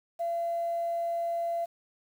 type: tone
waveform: sine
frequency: 680 Hz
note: F5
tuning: 46 cents flat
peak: -27 dBFS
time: 0.19-1.66 s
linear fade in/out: 20 ms
effects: tanh soft clip ceiling -23 dBFS + 9-bit